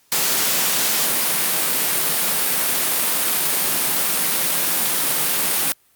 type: high-pass noise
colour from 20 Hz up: white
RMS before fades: -19 dBFS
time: 0.12-5.72 s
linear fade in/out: 0 ms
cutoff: 130 Hz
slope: 96 dB/octave
effects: white hiss -58 dBFS RMS until 5.95 s + Opus 48 kbps